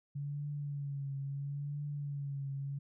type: tone with vibrato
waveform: sine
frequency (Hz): 141.8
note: C#3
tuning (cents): +40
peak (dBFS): -36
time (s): 0.15-2.79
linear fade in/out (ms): 10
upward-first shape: triangle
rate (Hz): 0.74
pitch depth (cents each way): 56
effects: none